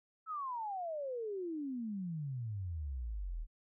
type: exponential sweep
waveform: sine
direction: down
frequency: 1331 to 36.71 Hz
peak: -37 dBFS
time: 0.26-3.47 s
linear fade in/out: 50 ms
effects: none